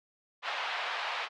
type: band-pass noise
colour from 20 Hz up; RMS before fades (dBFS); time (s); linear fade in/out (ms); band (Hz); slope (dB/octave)
pink; -35; 0.42-1.29; 50; 710 to 3700; 24
effects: none